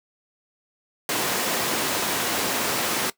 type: high-pass noise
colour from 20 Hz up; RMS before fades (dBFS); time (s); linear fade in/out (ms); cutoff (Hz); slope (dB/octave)
pink; -25; 1.09-3.1; 2; 260; 12
effects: noise-tail reverb RT60 0.1 s tail -18 dB re dry